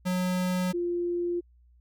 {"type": "tone pair in turn", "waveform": ["square", "sine"], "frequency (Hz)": [182.3, 348.7], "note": ["F#3", "F4"], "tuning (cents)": [-25, -3], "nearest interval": "major seventh", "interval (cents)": 1122, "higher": "second", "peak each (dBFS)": -26, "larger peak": "neither", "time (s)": [[0.05, 0.73], [0.73, 1.41]], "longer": "neither", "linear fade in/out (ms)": 20, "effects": ["added 60 Hz sine -56 dBFS peak until 1.8 s"]}